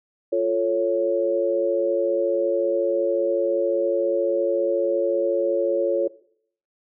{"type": "chord", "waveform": "sine", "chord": "F augmented", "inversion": "none", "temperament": "equal", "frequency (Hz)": [349.2, 440, 554.4], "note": ["F4", "A4", "C#5"], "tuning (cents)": [0, 0, 0], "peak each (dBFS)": [-24, -25, -21], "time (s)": [0.32, 6.08], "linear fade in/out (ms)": 10, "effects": ["noise-tail reverb RT60 0.6 s tail -18 dB re dry"]}